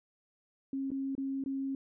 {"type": "tone with dropouts", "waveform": "sine", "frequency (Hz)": 270.7, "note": "C#4", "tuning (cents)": -41, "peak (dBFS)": -32, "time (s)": [0.73, 1.75], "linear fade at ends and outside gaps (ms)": 2, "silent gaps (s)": [[0.905, 0.916], [1.152, 1.179], [1.439, 1.46]], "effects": []}